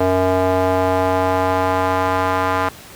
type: tone with band-pass filter sweep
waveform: square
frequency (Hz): 92.9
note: F#2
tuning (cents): +7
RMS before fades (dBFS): -17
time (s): 0-2.69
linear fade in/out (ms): 5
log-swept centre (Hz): 600 to 1100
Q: 1.7
effects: pink hiss -39 dBFS RMS until 2.95 s + high-pass 60 Hz 12 dB/octave